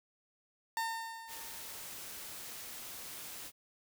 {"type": "tone with exponential decay", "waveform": "30% pulse", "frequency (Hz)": 908, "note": "A#5", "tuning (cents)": -46, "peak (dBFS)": -29, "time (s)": [0.77, 2.02], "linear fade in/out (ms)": 1, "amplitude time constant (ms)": 270}
{"type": "noise", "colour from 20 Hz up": "white", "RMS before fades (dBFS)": -46, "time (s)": [1.27, 3.52], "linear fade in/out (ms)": 50}
{"effects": []}